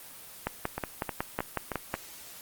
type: two click trains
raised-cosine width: 0.5 ms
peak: -13 / -15 dBFS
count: 9 / 4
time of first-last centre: 0.47-1.941 / 0.78-1.718 s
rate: 5.44 / 3.2 Hz
effects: white hiss -47 dBFS RMS until 2.41 s + Opus 24 kbps